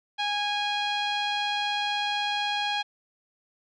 sawtooth tone with low-pass filter, 824 Hz, G#5, 14 cents flat, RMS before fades -28 dBFS, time 0.18-2.83 s, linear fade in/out 20 ms, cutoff 3600 Hz, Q 3.5, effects none

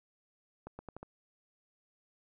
accelerating click train, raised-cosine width 1 ms, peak -30 dBFS, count 5, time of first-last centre 0.67-1.03 s, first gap 120 ms, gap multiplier 0.81, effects none

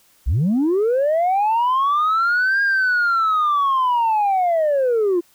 sine linear two-way sweep, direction up then down, 47.87 to 1627 to 333.6 Hz, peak -13 dBFS, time 0.26-5.21 s, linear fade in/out 20 ms, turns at 2.62 s, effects tanh soft clip ceiling -13 dBFS + white hiss -56 dBFS RMS until 5.34 s

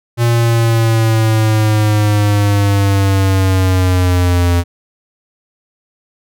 square linear sweep, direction down, 118.6 to 86.3 Hz, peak -10 dBFS, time 0.17-4.64 s, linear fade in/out 50 ms, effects none

